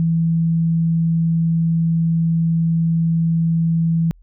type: tone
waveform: sine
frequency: 164.81 Hz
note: E3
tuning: in tune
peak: -14 dBFS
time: 0-4.11 s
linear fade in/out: 0 ms
effects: added 41 Hz sine -45 dBFS peak until 4.22 s